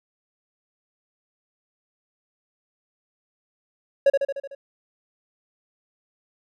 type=tone with echo; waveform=triangle; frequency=554.4 Hz; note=C#5; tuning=in tune; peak=-10 dBFS; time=4.06-4.1 s; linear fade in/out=5 ms; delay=75 ms; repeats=6; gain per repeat=-4 dB; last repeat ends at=4.55 s; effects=none